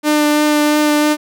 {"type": "tone with vibrato", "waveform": "sawtooth", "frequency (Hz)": 299.2, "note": "D4", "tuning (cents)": 32, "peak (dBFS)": -7, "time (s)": [0.03, 1.17], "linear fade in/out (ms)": 50, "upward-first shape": "sine", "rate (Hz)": 3, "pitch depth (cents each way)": 11, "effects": []}